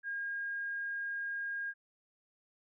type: tone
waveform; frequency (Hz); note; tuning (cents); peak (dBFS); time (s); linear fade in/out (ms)
sine; 1622; G#6; -41; -35; 0.03-1.74; 50
effects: none